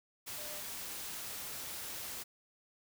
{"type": "tone in noise", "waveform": "sine", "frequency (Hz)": 600, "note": "D5", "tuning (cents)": 37, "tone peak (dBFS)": -51, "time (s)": [0.37, 0.61], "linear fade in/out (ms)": 20, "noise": "white", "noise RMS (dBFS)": -43, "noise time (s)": [0.26, 2.24], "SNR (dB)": -11, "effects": []}